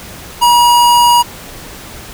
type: tone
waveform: square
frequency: 959 Hz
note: A#5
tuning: 49 cents sharp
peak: -6 dBFS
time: 0.41-1.23 s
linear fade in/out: 20 ms
effects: pink hiss -31 dBFS RMS until 2.13 s